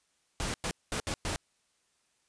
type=noise bursts at uneven times; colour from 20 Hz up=pink; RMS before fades=-33 dBFS; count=5; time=0.4-0.54 / 0.64-0.71 / 0.92-1 / 1.07-1.14 / 1.25-1.36 s; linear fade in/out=0 ms; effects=white hiss -73 dBFS RMS until 2.28 s + resampled to 22050 Hz